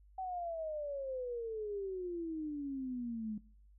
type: exponential sweep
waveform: sine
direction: down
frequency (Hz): 765 to 209.6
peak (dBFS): -37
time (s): 0.18-3.38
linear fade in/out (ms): 5
effects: noise-tail reverb RT60 0.5 s tail -21 dB re dry + added 50 Hz sine -59 dBFS peak until 3.78 s